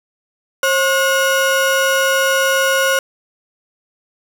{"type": "tone pair together", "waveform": "35% pulse", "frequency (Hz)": [537.3, 1447], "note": ["C5", "F#6"], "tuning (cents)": [46, -39], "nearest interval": "octave + perfect fourth", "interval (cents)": 1715, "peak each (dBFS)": -14, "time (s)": [0.63, 2.99], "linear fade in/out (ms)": 2, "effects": []}